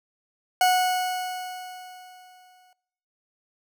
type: tone with exponential decay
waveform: 40% pulse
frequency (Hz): 734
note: F#5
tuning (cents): -14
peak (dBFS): -15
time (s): 0.61-2.73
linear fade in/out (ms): 2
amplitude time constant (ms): 460
effects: noise-tail reverb RT60 0.9 s tail -24 dB re dry